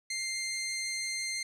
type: tone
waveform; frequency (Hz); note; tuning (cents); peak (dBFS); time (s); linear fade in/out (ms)
15% pulse; 2098; C7; +4; -26; 0.1-1.43; 5
effects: low-pass 10000 Hz 12 dB/octave